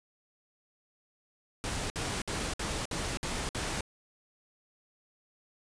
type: noise bursts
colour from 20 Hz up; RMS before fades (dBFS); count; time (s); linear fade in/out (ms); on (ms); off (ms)
pink; -34; 7; 1.64-3.808; 0; 260; 58
effects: resampled to 22050 Hz